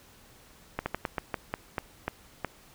slowing click train, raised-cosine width 0.5 ms, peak -14 dBFS, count 10, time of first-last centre 0.79-2.447 s, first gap 70 ms, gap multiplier 1.23, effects pink hiss -56 dBFS RMS until 2.74 s

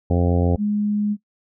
harmonic tone, 87.31 Hz, F2, in tune, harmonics 1 / 2 / 3 / 4 / 5 / 6 / 7 / 8 / 9, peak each -18 / -22 / -24 / -30 / -26 / -28 / -34 / -33 / -34 dBFS, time 0.1-0.56 s, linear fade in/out 5 ms
sine tone, 207.9 Hz, G#3, 2 cents sharp, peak -18 dBFS, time 0.57-1.17 s, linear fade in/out 50 ms
effects noise-tail reverb RT60 0.1 s tail -19 dB re dry

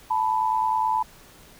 sine tone pair together, 878.4 / 987.8 Hz, A5 / B5, -3 / 0 cents, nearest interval major second, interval 203 cents, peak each -23 / -23 dBFS, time 0.1-1.03 s, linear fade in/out 10 ms, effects pink hiss -50 dBFS RMS until 1.59 s

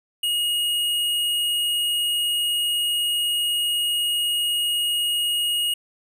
square tone, 2876 Hz, F#7, 50 cents flat, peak -21 dBFS, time 0.23-5.74 s, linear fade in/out 5 ms, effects none

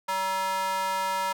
square tone with high-pass filter, 190 Hz, F#3, 46 cents sharp, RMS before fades -28 dBFS, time 0.08-1.33 s, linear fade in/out 10 ms, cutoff 910 Hz, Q 2.9, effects none

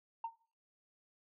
sine tone with exponential decay, 913 Hz, A#5, 36 cents flat, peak -32 dBFS, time 0.24-0.36 s, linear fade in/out 5 ms, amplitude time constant 26 ms, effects noise-tail reverb RT60 0.4 s tail -18 dB re dry + tanh soft clip ceiling -32 dBFS

